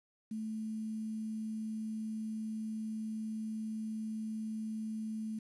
sine tone with quantisation, 218.7 Hz, A3, 10 cents flat, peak -36 dBFS, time 0.31-5.39 s, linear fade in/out 5 ms, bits 10, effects resampled to 24000 Hz

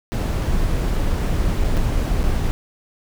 brown noise with dropouts, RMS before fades -19 dBFS, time 0.12-2.51 s, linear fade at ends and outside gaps 0 ms, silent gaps 1.639-1.643 / 1.77-1.775 / 2.231-2.239 s, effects none

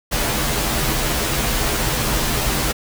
pink noise with comb filter, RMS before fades -20 dBFS, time 0.11-2.73 s, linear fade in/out 20 ms, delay 11 ms, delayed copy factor -0.8, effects none

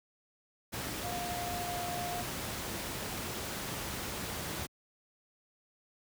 sine tone in noise, 706 Hz, F5, 19 cents sharp, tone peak -37 dBFS, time 1.03-2.23 s, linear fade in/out 20 ms, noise pink, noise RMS -38 dBFS, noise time 0.72-4.67 s, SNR -2 dB, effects high-pass 60 Hz 12 dB/octave

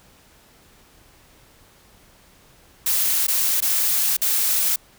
blue noise with dropouts, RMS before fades -20 dBFS, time 2.86-4.76 s, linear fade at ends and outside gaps 5 ms, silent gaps 3.269-3.281 / 3.605-3.622 / 4.169-4.216 s, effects pink hiss -53 dBFS RMS until 4.98 s

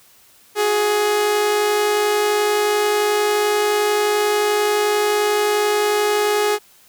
sawtooth tone pair together, 366.5 / 417.9 Hz, F#4 / G#4, -16 / +11 cents, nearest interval major second, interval 227 cents, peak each -23 / -12 dBFS, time 0.55-6.59 s, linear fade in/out 50 ms, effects white hiss -51 dBFS RMS until 6.88 s

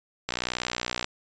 click train, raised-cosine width 0.2 ms, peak -10 dBFS, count 47, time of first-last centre 0.29-1.044 s, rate 61 Hz, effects resampled to 16000 Hz

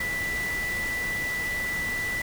sine tone in noise, 1975.5 Hz, B6, in tune, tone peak -27 dBFS, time 0-2.22 s, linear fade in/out 5 ms, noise pink, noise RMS -36 dBFS, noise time 0-2.22 s, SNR +6 dB, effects none

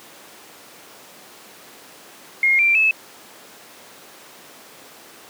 sine tone with pitch steps, 2139 / 2360 / 2603 Hz, C7 / D7 / E7, +38 / +8 / -22 cents, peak -13 dBFS, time 2.43-2.91 s, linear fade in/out 2 ms, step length 160 ms, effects pink hiss -43 dBFS RMS until 5.29 s + high-pass 300 Hz 12 dB/octave

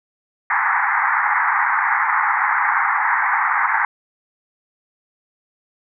pink band-pass noise, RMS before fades -18 dBFS, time 0.5-3.85 s, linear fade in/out 2 ms, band 810 to 2100 Hz, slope 96 dB/octave, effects none

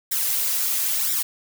blue noise with flanger, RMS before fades -23 dBFS, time 0.11-1.23 s, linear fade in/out 10 ms, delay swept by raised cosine 0.54 to 5.94 ms, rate 1 Hz, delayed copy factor +0.85, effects none

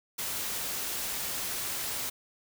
white noise, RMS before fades -34 dBFS, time 0.18-2.1 s, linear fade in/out 10 ms, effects none

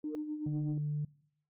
sine tone with exponential growth, 457.2 Hz, A#4, 34 cents flat, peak -32 dBFS, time 0.03-0.15 s, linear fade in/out 0 ms, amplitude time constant 26 ms
sine tone with tremolo, 302.9 Hz, D#4, 46 cents flat, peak -33 dBFS, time 0.04-0.78 s, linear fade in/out 2 ms, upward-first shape sine, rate 8 Hz, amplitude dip 55%
sine tone, 148.4 Hz, D3, 18 cents sharp, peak -31 dBFS, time 0.46-1.05 s, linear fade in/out 5 ms
effects noise-tail reverb RT60 0.7 s tail -23 dB re dry + tanh soft clip ceiling -27 dBFS

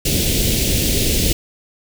pink band-stop noise, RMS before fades -17 dBFS, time 0.05-1.33 s, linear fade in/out 5 ms, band 490 to 2600 Hz, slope 24 dB/octave, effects none

